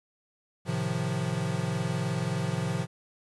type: chord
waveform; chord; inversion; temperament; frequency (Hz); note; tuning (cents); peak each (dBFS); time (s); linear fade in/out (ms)
square; F dominant seventh; first; equal with one note detuned; 110 / 132.26 / 155.56 / 174.61; A2 / C3 / Eb3 / F3; 0 / +19 / 0 / 0; -36 / -33 / -35 / -33; 0.65-2.87; 50
effects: resampled to 24000 Hz + 10-bit